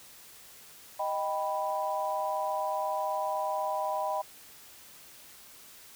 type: chord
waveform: sine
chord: Eb augmented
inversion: none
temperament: equal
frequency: 622.3 / 784 / 987.8 Hz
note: Eb5 / G5 / B5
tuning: 0 / 0 / 0 cents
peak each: -33 dBFS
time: 0.99-4.22 s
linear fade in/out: 10 ms
effects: white hiss -52 dBFS RMS until 5.95 s